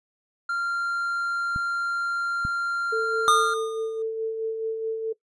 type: tone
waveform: triangle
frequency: 1387 Hz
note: F6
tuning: 12 cents flat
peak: -22 dBFS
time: 0.49-3.54 s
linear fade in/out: 5 ms
type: clicks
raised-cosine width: 5 ms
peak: -21 / -19 dBFS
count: 2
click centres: 1.561 / 2.451 s
type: tone with tremolo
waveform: sine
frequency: 445.3 Hz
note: A4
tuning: 21 cents sharp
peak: -23 dBFS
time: 2.92-5.13 s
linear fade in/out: 10 ms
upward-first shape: sine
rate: 4.7 Hz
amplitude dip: 40%
type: tone with exponential decay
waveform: square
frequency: 1220 Hz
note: D#6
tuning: 34 cents flat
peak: -15 dBFS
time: 3.28-4.02 s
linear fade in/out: 0 ms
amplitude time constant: 160 ms
effects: noise-tail reverb RT60 0.1 s tail -20 dB re dry + resampled to 24000 Hz